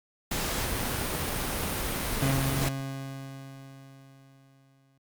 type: noise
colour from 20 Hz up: pink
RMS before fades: -30 dBFS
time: 0.31-2.69 s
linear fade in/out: 5 ms
type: tone with exponential decay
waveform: 30% pulse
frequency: 135.5 Hz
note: C#3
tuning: 39 cents flat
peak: -21 dBFS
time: 2.22-4.98 s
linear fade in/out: 2 ms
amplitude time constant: 600 ms
effects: Opus 48 kbps